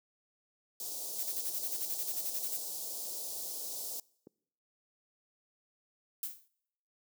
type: band-stop noise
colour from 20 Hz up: white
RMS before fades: -40 dBFS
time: 0.8-4 s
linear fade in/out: 2 ms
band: 700 to 4500 Hz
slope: 24 dB/octave
type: noise bursts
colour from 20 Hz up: violet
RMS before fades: -36 dBFS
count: 16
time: 1.18-2.571 s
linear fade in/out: 10 ms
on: 56 ms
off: 33 ms
type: click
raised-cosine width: 3 ms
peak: -30 dBFS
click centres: 4.271 s
type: noise with exponential decay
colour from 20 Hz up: violet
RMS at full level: -34 dBFS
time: 6.23-6.48 s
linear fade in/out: 2 ms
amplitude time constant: 53 ms
effects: noise-tail reverb RT60 0.8 s tail -25 dB re dry + high-pass 400 Hz 12 dB/octave